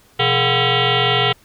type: tone with frequency modulation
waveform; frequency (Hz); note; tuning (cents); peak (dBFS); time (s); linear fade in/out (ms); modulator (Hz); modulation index
sine; 1346; E6; +36; -13; 0.19-1.33; 10; 294; 7.2
effects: pink hiss -52 dBFS RMS until 1.44 s